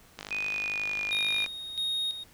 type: click train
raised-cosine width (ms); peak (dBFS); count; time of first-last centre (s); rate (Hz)
0.2; -20; 66; 0.19-1.462; 51.1
type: tone with pitch glide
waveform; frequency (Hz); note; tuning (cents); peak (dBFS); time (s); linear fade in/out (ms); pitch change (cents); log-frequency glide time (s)
sine; 2489 to 2418; D#7 to D7; 0 to +50; -29; 0.31-1.46; 5; -50; 0.47-1.21
type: tone with tremolo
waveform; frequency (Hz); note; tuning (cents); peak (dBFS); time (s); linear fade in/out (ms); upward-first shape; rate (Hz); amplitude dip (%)
triangle; 3729; A#7; 0; -26; 1.11-2.24; 10; square; 1.5; 65
effects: pink hiss -57 dBFS RMS until 2.33 s